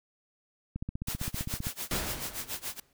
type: click train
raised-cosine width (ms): 5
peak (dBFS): -22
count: 15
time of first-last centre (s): 0.76-1.669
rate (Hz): 15.4
type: noise with tremolo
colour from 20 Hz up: white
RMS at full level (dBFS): -35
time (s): 1.07-2.8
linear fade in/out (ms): 5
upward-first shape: sine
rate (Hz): 7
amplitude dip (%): 95
type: noise with exponential decay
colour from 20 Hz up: pink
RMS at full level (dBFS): -30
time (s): 1.91-2.93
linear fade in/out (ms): 2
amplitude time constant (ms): 220
effects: none